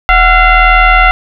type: tone with frequency modulation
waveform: sine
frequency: 659.3 Hz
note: E5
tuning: in tune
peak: -3 dBFS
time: 0.09-1.11 s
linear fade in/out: 0 ms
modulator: 700 Hz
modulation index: 2.6
effects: none